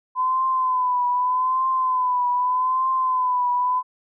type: tone with vibrato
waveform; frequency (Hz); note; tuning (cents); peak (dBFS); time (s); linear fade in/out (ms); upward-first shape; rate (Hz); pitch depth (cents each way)
sine; 1013; B5; +44; -18; 0.15-3.83; 50; triangle; 0.82; 62
effects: none

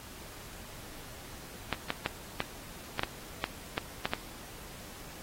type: clicks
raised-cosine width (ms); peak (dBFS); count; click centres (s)
0.3; -13; 10; 1.727 / 1.904 / 2.061 / 2.404 / 2.994 / 3.034 / 3.441 / 3.779 / 4.055 / 4.135
effects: pink hiss -48 dBFS RMS until 5.22 s + AAC 48 kbps

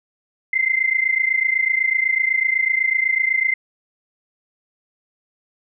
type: tone pair together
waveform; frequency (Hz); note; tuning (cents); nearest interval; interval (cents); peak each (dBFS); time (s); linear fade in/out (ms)
sine; 2065 / 2093; C7 / C7; -23 / 0; unison; 23; -19; 0.53-3.54; 5
effects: none

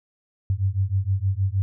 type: beating tone pair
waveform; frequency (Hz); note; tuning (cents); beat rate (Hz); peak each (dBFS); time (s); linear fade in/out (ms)
sine; 93.6 / 100; F#2 / G2; +20 / +35; 6.4; -23; 0.5-1.62; 0
effects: none

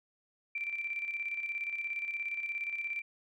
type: tone with tremolo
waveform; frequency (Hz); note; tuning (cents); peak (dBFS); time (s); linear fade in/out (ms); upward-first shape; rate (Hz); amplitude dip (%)
sine; 2349; D7; 0; -32; 0.55-3.02; 5; square; 17; 50
effects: none

